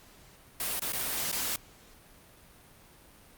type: noise with dropouts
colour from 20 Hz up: white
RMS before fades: -32 dBFS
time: 0.6-1.56 s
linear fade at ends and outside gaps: 2 ms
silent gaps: 0.795-0.819 / 0.922-0.932 / 1.316-1.326 s
effects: pink hiss -56 dBFS RMS until 3.37 s + Opus 48 kbps